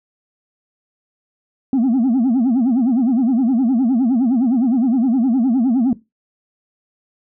sine tone with vibrato, 246.9 Hz, B3, in tune, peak -10 dBFS, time 1.73-5.93 s, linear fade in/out 2 ms, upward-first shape sine, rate 9.7 Hz, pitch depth 190 cents each way, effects noise-tail reverb RT60 0.2 s tail -18 dB re dry + tanh soft clip ceiling -11 dBFS

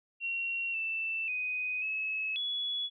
sine tone with pitch steps, 2739 / 2662 / 2499 / 2581 / 3390 Hz, F7 / E7 / D#7 / E7 / G#7, -34 / +16 / +7 / -37 / +35 cents, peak -31 dBFS, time 0.2-2.9 s, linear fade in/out 50 ms, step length 540 ms, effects none

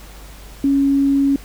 sine tone, 277.2 Hz, C#4, in tune, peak -12 dBFS, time 0.64-1.36 s, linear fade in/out 2 ms, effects added 50 Hz sine -37 dBFS peak until 1.44 s + pink hiss -42 dBFS RMS until 1.44 s

